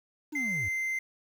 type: linear sweep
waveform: triangle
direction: down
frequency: 313.6 to 79.4 Hz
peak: -33 dBFS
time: 0.32-0.69 s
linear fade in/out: 10 ms
type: tone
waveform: triangle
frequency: 2079 Hz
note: C7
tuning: 12 cents flat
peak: -27 dBFS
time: 0.35-0.99 s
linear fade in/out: 5 ms
effects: 9-bit